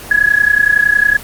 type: tone with amplitude modulation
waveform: sine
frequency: 1681 Hz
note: G#6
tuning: 20 cents sharp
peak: -4 dBFS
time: 0.11-1.17 s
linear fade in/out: 2 ms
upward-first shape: sine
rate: 30.8 Hz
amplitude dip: 90%
effects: pink hiss -30 dBFS RMS until 1.23 s + Opus 24 kbps